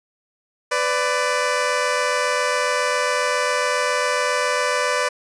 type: tone pair together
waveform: 15% pulse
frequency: 500 / 587.3 Hz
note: B4 / D5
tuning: +21 / 0 cents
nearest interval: minor third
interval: 279 cents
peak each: -15 dBFS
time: 0.71-5.09 s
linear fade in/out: 10 ms
effects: resampled to 22050 Hz